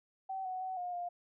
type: tone with pitch steps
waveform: sine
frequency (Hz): 766 / 743 / 751 / 715 / 704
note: G5 / F#5 / F#5 / F5 / F5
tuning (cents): -40 / +7 / +26 / +41 / +14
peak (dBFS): -36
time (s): 0.29-1.09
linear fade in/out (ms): 10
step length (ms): 160
effects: none